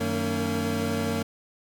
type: tone cluster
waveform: 25% pulse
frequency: 94 / 155.2 / 229.1 / 281.5 Hz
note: F#2 / D#3 / A#3 / C#4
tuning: +28 / -4 / -30 / +27 cents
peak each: -28 / -31 / -24 / -30 dBFS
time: 0-1.23 s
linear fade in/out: 10 ms
effects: none